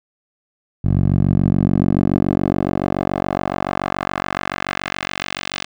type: tone with band-pass filter sweep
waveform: 10% pulse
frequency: 47.04 Hz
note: F#1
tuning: 29 cents sharp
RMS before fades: -19 dBFS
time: 0.84-5.65 s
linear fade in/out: 10 ms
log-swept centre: 110 to 3600 Hz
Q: 1.1
effects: none